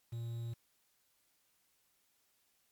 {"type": "tone with quantisation", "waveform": "triangle", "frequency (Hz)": 116.54, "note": "A#2", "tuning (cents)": 0, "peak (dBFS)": -36, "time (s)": [0.12, 0.54], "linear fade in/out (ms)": 10, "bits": 10, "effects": ["white hiss -75 dBFS RMS until 2.71 s", "MP3 96 kbps"]}